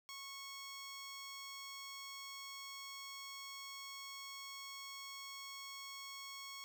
10% pulse tone, 1100 Hz, C#6, 14 cents flat, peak -39 dBFS, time 0.09-6.64 s, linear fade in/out 0 ms, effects none

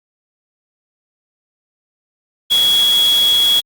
sine tone in noise, 3341 Hz, G#7, 10 cents sharp, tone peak -10 dBFS, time 2.5-3.61 s, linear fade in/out 20 ms, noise white, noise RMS -24 dBFS, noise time 2.5-3.61 s, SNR +11 dB, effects Opus 48 kbps

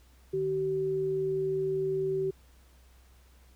sine tone pair together, 151.8 / 382.5 Hz, D#3 / G4, -42 / -42 cents, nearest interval octave + major third, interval 1600 cents, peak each -38 / -27 dBFS, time 0.33-2.31 s, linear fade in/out 10 ms, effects added 63 Hz sine -56 dBFS peak until 3.55 s + pink hiss -64 dBFS RMS until 3.55 s

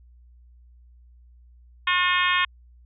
harmonic tone, 360 Hz, F#4, 47 cents flat, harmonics 3 / 4 / 5 / 6 / 7 / 8 / 9 / 10, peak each -24 / -29 / -25 / -28 / -27 / -32 / -28 / -34 dBFS, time 1.87-2.45 s, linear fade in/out 5 ms, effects added 60 Hz sine -49 dBFS peak until 2.85 s

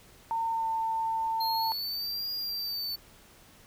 sine tone with pitch glide, 909 to 898 Hz, A#5 to A5, -44 to +35 cents, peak -27 dBFS, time 0.31-1.72 s, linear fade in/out 0 ms, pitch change -21 cents, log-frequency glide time 0.5-0.7 s
square exponential two-way sweep, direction up then down, 4190 to 4844 to 4486 Hz, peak -32 dBFS, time 1.4-2.96 s, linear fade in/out 10 ms, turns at 2.32 s
effects pink hiss -56 dBFS RMS until 3.66 s

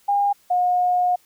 sine tone pair in turn, 808 / 719.8 Hz, G#5 / F#5, -48 / -48 cents, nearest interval major second, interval 200 cents, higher first, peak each -16 dBFS, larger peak neither, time 0.08-0.33 / 0.5-1.16 s, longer second, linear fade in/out 10 ms, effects white hiss -58 dBFS RMS until 1.25 s

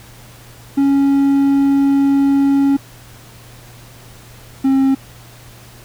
triangle tone pair in turn, 277.2 / 268.5 Hz, C#4 / C4, 0 / +45 cents, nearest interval minor second, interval 55 cents, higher first, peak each -8 dBFS, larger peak neither, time 0.77-2.77 / 4.64-4.95 s, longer first, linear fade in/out 10 ms, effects added 119 Hz sine -41 dBFS peak until 5.84 s + pink hiss -42 dBFS RMS until 5.84 s

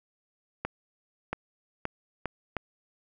accelerating click train, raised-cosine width 0.5 ms, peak -15 dBFS, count 5, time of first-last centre 0.65-2.567 s, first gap 680 ms, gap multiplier 0.77, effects none

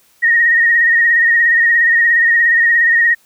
sine tone with vibrato, 1864.7 Hz, A#6, in tune, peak -8 dBFS, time 0.22-3.15 s, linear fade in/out 20 ms, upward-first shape sine, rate 17 Hz, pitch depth 39 cents each way, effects white hiss -53 dBFS RMS until 3.25 s

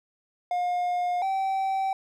triangle tone pair in turn, 713 / 772 Hz, F5 / G5, +36 / -27 cents, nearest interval minor second, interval 137 cents, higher second, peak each -22 dBFS, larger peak neither, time 0.51-1.22 / 1.22-1.93 s, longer neither, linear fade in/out 2 ms, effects none

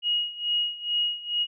sine tone with tremolo, 2886 Hz, F#7, 44 cents flat, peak -21 dBFS, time 0.02-1.47 s, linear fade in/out 50 ms, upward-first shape sine, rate 2.3 Hz, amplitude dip 85%, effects none

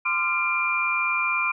sine tone cluster, 1037 / 1193 / 1382 / 2385 Hz, C6 / D6 / F6 / D7, -16 / +27 / -19 / +26 cents, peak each -28 / -31 / -30 / -23 dBFS, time 0.05-1.52 s, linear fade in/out 10 ms, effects none

